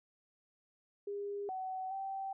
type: tone with pitch steps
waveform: sine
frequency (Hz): 405.1 / 753 / 776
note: G#4 / F#5 / G5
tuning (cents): -43 / +30 / -18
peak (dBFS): -37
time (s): 1.07-2.33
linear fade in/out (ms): 5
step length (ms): 420
effects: none